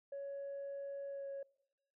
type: tone with pitch glide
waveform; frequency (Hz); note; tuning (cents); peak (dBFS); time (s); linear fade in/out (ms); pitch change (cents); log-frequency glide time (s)
sine; 558 to 552.5; C#5 to C#5; +11 to -6; -40; 0.12-1.43; 5; -17; 1.08-1.28
effects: noise-tail reverb RT60 0.9 s tail -23 dB re dry + tanh soft clip ceiling -39 dBFS